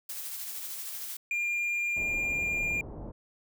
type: noise with tremolo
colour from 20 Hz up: blue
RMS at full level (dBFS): -37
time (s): 0.09-1.17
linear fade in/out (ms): 5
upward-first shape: sine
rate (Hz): 13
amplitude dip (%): 30
type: tone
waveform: triangle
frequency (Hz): 2403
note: D7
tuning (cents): +39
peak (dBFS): -26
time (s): 1.31-2.81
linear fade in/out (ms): 2
type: low-pass noise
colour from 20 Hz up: pink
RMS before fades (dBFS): -41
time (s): 1.96-3.12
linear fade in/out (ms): 10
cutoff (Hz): 770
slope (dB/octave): 24
effects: none